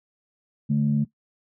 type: tone pair together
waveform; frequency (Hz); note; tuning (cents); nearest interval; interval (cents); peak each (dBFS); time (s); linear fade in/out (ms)
sine; 145.2 / 217.6; D3 / A3; -19 / -19; perfect fifth; 700; -21; 0.69-1.05; 20
effects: noise-tail reverb RT60 0.1 s tail -17 dB re dry + tanh soft clip ceiling -11 dBFS